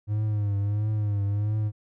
triangle tone with vibrato, 103.83 Hz, G#2, in tune, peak -21 dBFS, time 0.07-1.72 s, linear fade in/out 50 ms, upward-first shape triangle, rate 1.5 Hz, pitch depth 73 cents each way, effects none

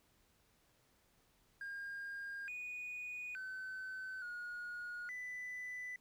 triangle tone with pitch steps, 1613 / 2470 / 1524 / 1443 / 1993 Hz, G6 / D#7 / G6 / F#6 / B6, +49 / -13 / -49 / -44 / +15 cents, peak -40 dBFS, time 1.61-5.96 s, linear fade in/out 2 ms, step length 870 ms, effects tanh soft clip ceiling -38 dBFS + pink hiss -73 dBFS RMS until 6 s

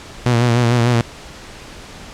sawtooth tone with vibrato, 119.7 Hz, A#2, 46 cents sharp, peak -8 dBFS, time 0.26-1.01 s, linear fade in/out 0 ms, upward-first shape sine, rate 6.7 Hz, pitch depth 55 cents each way, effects pink hiss -36 dBFS RMS until 2.13 s + low-pass 7000 Hz 12 dB/octave

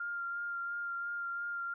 sine tone with vibrato, 1396.9 Hz, F6, in tune, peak -35 dBFS, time 0-1.74 s, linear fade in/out 5 ms, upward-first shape sine, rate 2.9 Hz, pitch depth 16 cents each way, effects none

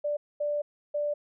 sine tone bursts at uneven times, 588 Hz, D5, 2 cents sharp, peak -26 dBFS, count 3, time 0.04-0.17 / 0.4-0.62 / 0.94-1.14 s, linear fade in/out 10 ms, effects none

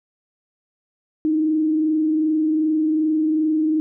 sine tone with frequency modulation, 311.6 Hz, D#4, 3 cents sharp, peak -16 dBFS, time 1.25-3.8 s, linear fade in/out 0 ms, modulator 22.6 Hz, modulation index 0.32, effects none

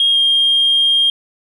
sine tone with pitch glide, 3253 to 3219 Hz, G#7 to G7, -37 to +45 cents, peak -9 dBFS, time 0-1.1 s, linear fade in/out 2 ms, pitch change -18 cents, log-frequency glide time 0.11-0.17 s, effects tanh soft clip ceiling -6 dBFS

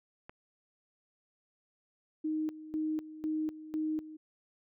click, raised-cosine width 0.5 ms, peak -31 dBFS, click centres 0.295 s
sine tone with tremolo, 311.1 Hz, D#4, in tune, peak -30 dBFS, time 2.24-4.17 s, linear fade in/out 10 ms, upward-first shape square, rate 2 Hz, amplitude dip 80%
effects none

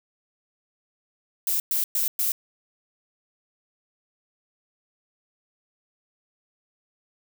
violet noise bursts, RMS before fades -24 dBFS, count 4, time 1.47-2.32 s, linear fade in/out 2 ms, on 130 ms, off 110 ms, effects none

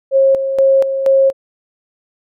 sine tone with tremolo, 540 Hz, C#5, 45 cents flat, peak -7 dBFS, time 0.11-1.33 s, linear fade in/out 50 ms, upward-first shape square, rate 2.1 Hz, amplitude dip 60%, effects none

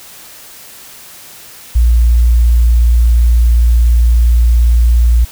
sine tone, 58.6 Hz, A#1, 10 cents sharp, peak -5 dBFS, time 1.75-5.25 s, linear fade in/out 10 ms, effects white hiss -35 dBFS RMS until 5.31 s

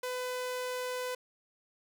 sawtooth tone, 502 Hz, B4, 28 cents sharp, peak -30 dBFS, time 0.03-1.15 s, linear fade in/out 5 ms, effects none

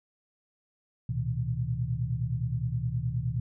sine tone cluster, 70.2 / 115.4 / 125 / 160.5 Hz, C#2 / A#2 / B2 / E3, +22 / -17 / +21 / -46 cents, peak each -39 / -32 / -30 / -36 dBFS, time 1.09-3.4 s, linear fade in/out 5 ms, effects none

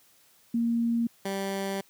sine / 15% pulse tone pair in turn, 233.1 / 195.48 Hz, A#3 / G3, 0 / -5 cents, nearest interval minor third, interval 305 cents, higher first, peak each -23 dBFS, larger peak neither, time 0.54-1.07 / 1.25-1.81 s, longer second, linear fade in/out 5 ms, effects white hiss -61 dBFS RMS until 1.89 s + high-pass 80 Hz 12 dB/octave

